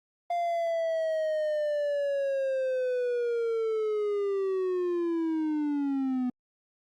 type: linear sweep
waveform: triangle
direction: down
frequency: 698.5 to 246.9 Hz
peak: -24 dBFS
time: 0.3-6.3 s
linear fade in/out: 5 ms
effects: Opus 32 kbps